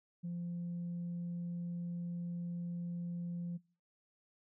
sine tone, 173.3 Hz, F3, 13 cents flat, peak -36 dBFS, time 0.23-3.58 s, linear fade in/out 20 ms, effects noise-tail reverb RT60 0.4 s tail -24 dB re dry + tanh soft clip ceiling -35 dBFS

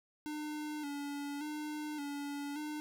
square tone with vibrato, 293.7 Hz, D4, in tune, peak -39 dBFS, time 0.26-2.8 s, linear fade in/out 0 ms, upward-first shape square, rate 0.87 Hz, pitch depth 47 cents each way, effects none

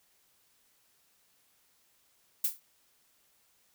violet noise with exponential decay, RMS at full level -24 dBFS, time 2.44-2.6 s, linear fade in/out 5 ms, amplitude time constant 34 ms, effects white hiss -69 dBFS RMS until 3.74 s

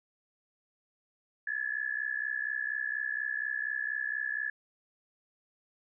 sine tone with amplitude modulation, 1712 Hz, A6, 48 cents flat, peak -27 dBFS, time 1.47-4.5 s, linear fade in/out 5 ms, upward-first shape sine, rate 64.2 Hz, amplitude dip 90%, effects none

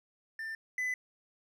triangle tone pair in turn, 1788 / 2006 Hz, A6 / B6, +27 / +26 cents, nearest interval major second, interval 199 cents, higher second, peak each -35 / -29 dBFS, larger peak second, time 0.39-0.55 / 0.78-0.94 s, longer neither, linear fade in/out 2 ms, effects none

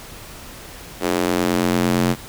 square tone with high-pass filter sweep, 44.42 Hz, F1, 30 cents sharp, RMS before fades -19 dBFS, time 1-2.16 s, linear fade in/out 50 ms, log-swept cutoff 360 to 180 Hz, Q 1.5, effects pink hiss -38 dBFS RMS until 2.28 s

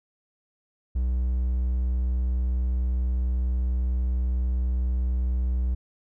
triangle tone, 62.2 Hz, B1, 13 cents sharp, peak -20 dBFS, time 0.95-5.75 s, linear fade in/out 10 ms, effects none

